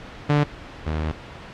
sawtooth tone pair in turn, 146.83 / 77.78 Hz, D3 / D#2, 0 / 0 cents, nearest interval major seventh, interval 1100 cents, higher first, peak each -12 / -19 dBFS, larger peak first, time 0.29-0.44 / 0.86-1.12 s, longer second, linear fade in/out 10 ms, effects pink hiss -39 dBFS RMS until 1.53 s + low-pass 3000 Hz 12 dB/octave

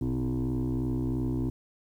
sine tone with frequency modulation, 192 Hz, G3, 36 cents flat, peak -24 dBFS, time 0.01-1.5 s, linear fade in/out 5 ms, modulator 63 Hz, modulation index 2.3, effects tanh soft clip ceiling -25 dBFS + 10-bit

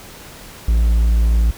triangle tone, 56.5 Hz, A1, 47 cents sharp, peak -9 dBFS, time 0.68-1.51 s, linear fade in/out 5 ms, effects pink hiss -38 dBFS RMS until 1.57 s

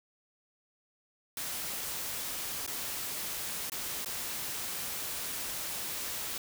white noise with dropouts, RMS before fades -37 dBFS, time 1.37-6.38 s, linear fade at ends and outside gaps 2 ms, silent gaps 2.665-2.676 / 3.698-3.719 / 4.047-4.059 s, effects none

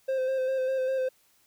triangle tone with vibrato, 523.3 Hz, C5, in tune, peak -23 dBFS, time 0.08-1.09 s, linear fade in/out 10 ms, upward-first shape square, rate 5 Hz, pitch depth 21 cents each way, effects white hiss -65 dBFS RMS until 1.46 s

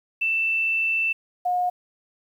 sine tone pair in turn, 2663 / 719.3 Hz, E7 / F#5, +17 / -49 cents, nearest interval octave + major seventh, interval 2266 cents, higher first, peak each -20 dBFS, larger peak neither, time 0.21-1.13 / 1.45-1.7 s, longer first, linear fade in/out 10 ms, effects 9-bit

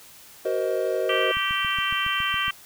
triangle chord, C half-diminished seventh, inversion second, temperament just, 376.7 / 470.9 / 523.3 / 627.9 Hz, Gb4 / Bb4 / C5 / Eb5, +31 / +18 / 0 / +16 cents, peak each -26 dBFS, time 0.45-1.32 s, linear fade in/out 5 ms
harmonic tone, 389.6 Hz, G4, 11 cents flat, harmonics 3 / 4 / 5 / 6 / 7 / 8, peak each -28 / -30 / -30 / -33 / -30 / -28 dBFS, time 1.09-2.51 s, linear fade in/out 5 ms
click train, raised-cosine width 5 ms, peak -27 dBFS, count 9, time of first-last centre 1.37-2.481 s, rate 7.2 Hz
effects white hiss -48 dBFS RMS until 2.65 s

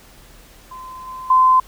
sine tone with level steps, 1030 Hz, C6, 28 cents flat, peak -32 / -29 / -9 dBFS, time 0.71-1.6 s, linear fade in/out 5 ms, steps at 1.07 / 1.3 s, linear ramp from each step 5 ms, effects added 40 Hz sine -47 dBFS peak until 1.67 s + pink hiss -47 dBFS RMS until 1.67 s

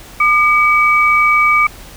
sine tone pair together, 1207 / 2279 Hz, D6 / C#7, +47 / +47 cents, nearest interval major seventh, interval 1100 cents, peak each -11 dBFS, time 0.2-1.67 s, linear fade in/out 5 ms, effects added 42 Hz sine -37 dBFS peak until 1.96 s + pink hiss -37 dBFS RMS until 1.96 s

